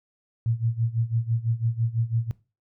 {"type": "tone with tremolo", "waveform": "sine", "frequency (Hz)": 115.1, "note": "A#2", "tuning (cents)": -22, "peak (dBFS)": -19, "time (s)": [0.46, 2.31], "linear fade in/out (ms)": 0, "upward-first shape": "sine", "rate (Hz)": 6, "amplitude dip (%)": 90, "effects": ["noise-tail reverb RT60 0.3 s tail -20 dB re dry"]}